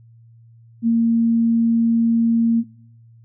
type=tone; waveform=sine; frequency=230 Hz; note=A#3; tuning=23 cents flat; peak=-13 dBFS; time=0.82-2.64 s; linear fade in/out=50 ms; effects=noise-tail reverb RT60 0.8 s tail -22 dB re dry + added 115 Hz sine -45 dBFS peak until 3.24 s